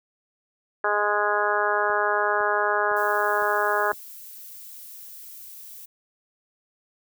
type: harmonic tone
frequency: 207.5 Hz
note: G#3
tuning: 1 cent flat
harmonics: 2 / 3 / 4 / 5 / 6 / 7 / 8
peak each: -28 / -28 / -28 / -28 / -28 / -28 / -28 dBFS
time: 0.84-3.92 s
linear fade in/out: 2 ms
type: click train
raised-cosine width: 1 ms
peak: -29 dBFS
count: 5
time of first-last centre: 1.9-3.93 s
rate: 1.97 Hz
type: noise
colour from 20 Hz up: violet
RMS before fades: -42 dBFS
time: 2.96-5.86 s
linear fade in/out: 10 ms
effects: none